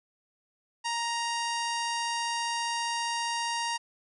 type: harmonic tone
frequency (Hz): 935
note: A#5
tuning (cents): +5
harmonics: 1 / 2 / 3 / 4 / 5 / 6 / 7 / 8 / 9 / 10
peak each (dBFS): -31 / -37 / -37 / -43 / -39 / -40 / -44 / -50 / -49 / -45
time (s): 0.84-3.78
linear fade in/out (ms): 20
effects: none